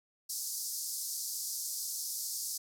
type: band-pass noise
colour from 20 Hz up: pink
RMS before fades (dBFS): -38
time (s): 0.29-2.58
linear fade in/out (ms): 10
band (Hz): 4800 to 15000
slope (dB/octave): 48
effects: none